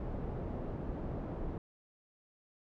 pink low-pass noise, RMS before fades -39 dBFS, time 0-1.58 s, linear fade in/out 2 ms, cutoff 600 Hz, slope 12 dB/octave, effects none

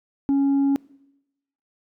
sine tone, 277.2 Hz, C#4, in tune, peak -14 dBFS, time 0.29-0.76 s, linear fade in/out 0 ms, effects noise-tail reverb RT60 0.9 s tail -25 dB re dry + tanh soft clip ceiling -16 dBFS

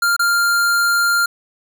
square tone with dropouts, 1396.9 Hz, F6, in tune, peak -14 dBFS, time 0.02-1.26 s, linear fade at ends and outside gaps 5 ms, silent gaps 0.165-0.193 s, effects none

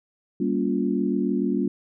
sine chord, G half-diminished seventh, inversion none, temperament just, 196 / 235.2 / 282.2 / 352.8 Hz, G3 / Bb3 / Db4 / F4, 0 / +16 / +31 / +18 cents, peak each -26 / -26 / -26 / -28 dBFS, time 0.4-1.68 s, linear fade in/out 5 ms, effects none

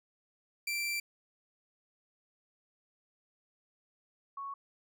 sawtooth / sine tone pair in turn, 2349 / 1108.6 Hz, D7 / C#6, 0 / 0 cents, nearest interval octave + minor second, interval 1300 cents, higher first, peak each -29 / -38 dBFS, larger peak first, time 0.67-1 / 4.37-4.54 s, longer first, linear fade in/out 5 ms, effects none

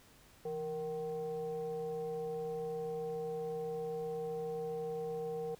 sine tone with frequency modulation, 466.2 Hz, A#4, in tune, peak -36 dBFS, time 0.45-5.55 s, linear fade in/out 5 ms, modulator 300 Hz, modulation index 0.59, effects pink hiss -62 dBFS RMS until 5.59 s

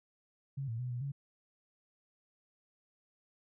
sine tone with pitch steps, 137.2 / 113.9 / 125.2 / 121.9 / 139.5 Hz, C#3 / A#2 / B2 / B2 / C#3, -17 / -40 / +24 / -22 / +11 cents, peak -35 dBFS, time 0.57-1.12 s, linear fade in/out 10 ms, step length 110 ms, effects none

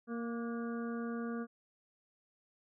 harmonic tone with a mistuned harmonic, 233.1 Hz, A#3, in tune, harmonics 1 / 2 / 3 / 5 / 6 / 7, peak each -37 / -43 / -52 / -49 / -50 / -56 dBFS, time 0.07-1.47 s, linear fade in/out 50 ms, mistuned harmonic 6, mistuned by +51 cents, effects none

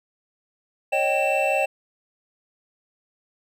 triangle tone cluster, 549 / 614 / 778 / 2675 Hz, C#5 / D#5 / G5 / E7, -17 / -23 / -13 / +25 cents, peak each -23 dBFS, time 0.92-1.66 s, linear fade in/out 10 ms, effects none

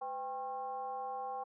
sine tone with frequency modulation, 793 Hz, G5, 20 cents sharp, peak -37 dBFS, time 0.01-1.44 s, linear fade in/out 10 ms, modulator 288 Hz, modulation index 0.8, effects high-pass 300 Hz 12 dB/octave

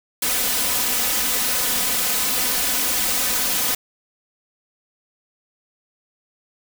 white noise with comb filter, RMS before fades -21 dBFS, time 0.22-3.75 s, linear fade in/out 5 ms, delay 4 ms, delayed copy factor +0.85, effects none

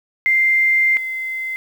sine tone pair in turn, 2093 / 2068 Hz, C7 / C7, 0 / -21 cents, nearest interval unison, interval 21 cents, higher first, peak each -12 / -22 dBFS, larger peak first, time 0.26-0.97 / 0.97-1.56 s, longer first, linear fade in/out 0 ms, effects 7-bit

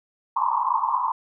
pink band-pass noise, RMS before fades -23 dBFS, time 0.36-1.12 s, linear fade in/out 5 ms, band 890 to 1100 Hz, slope 96 dB/octave, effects none

